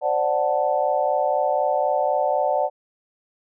sine chord, D dominant seventh, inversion third, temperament equal, 523.3 / 587.3 / 740 / 880 Hz, C5 / D5 / F#5 / A5, 0 / 0 / 0 / 0 cents, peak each -26 / -22 / -23 / -26 dBFS, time 0.01-2.7 s, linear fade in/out 50 ms, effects none

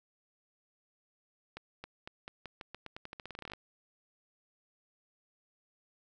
accelerating click train, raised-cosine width 0.3 ms, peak -27 dBFS, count 22, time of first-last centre 1.57-3.535 s, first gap 270 ms, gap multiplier 0.87, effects none

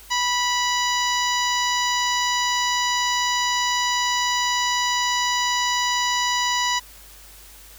harmonic tone with a mistuned harmonic, 982 Hz, B5, 10 cents flat, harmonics 1 / 2 / 3 / 4 / 5 / 6 / 7, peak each -23 / -26 / -28 / -29 / -30 / -31 / -31 dBFS, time 0.1-6.8 s, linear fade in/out 20 ms, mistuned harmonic 7, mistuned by +21 cents, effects added 50 Hz sine -48 dBFS peak until 7.78 s + white hiss -46 dBFS RMS until 7.78 s

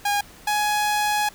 sawtooth tone pair in turn, 817 / 837.1 Hz, G#5 / G#5, -29 / +13 cents, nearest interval unison, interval 42 cents, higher second, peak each -16 dBFS, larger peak neither, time 0.05-0.21 / 0.47-1.29 s, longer second, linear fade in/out 5 ms, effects pink hiss -47 dBFS RMS until 1.34 s

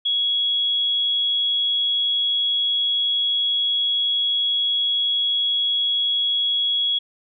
sine tone, 3337 Hz, G#7, 8 cents sharp, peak -18 dBFS, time 0.05-6.99 s, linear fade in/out 10 ms, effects none

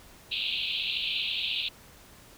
pink band-pass noise, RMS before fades -31 dBFS, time 0.31-1.69 s, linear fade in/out 10 ms, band 2500 to 4100 Hz, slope 96 dB/octave, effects pink hiss -53 dBFS RMS until 2.37 s

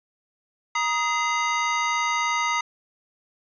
square tone cluster, 946 / 1249 / 2054 Hz, A#5 / D#6 / C7, +25 / +6 / -33 cents, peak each -27 dBFS, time 0.75-2.61 s, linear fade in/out 5 ms, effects resampled to 16000 Hz

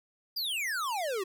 square exponential sweep, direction down, 4978 to 358.8 Hz, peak -31 dBFS, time 0.36-1.24 s, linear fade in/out 10 ms, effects none

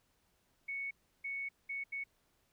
sine tone bursts at uneven times, 2217 Hz, C#7, in tune, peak -37 dBFS, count 4, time 0.68-0.91 / 1.24-1.49 / 1.69-1.84 / 1.92-2.04 s, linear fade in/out 10 ms, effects pink hiss -75 dBFS RMS until 2.52 s

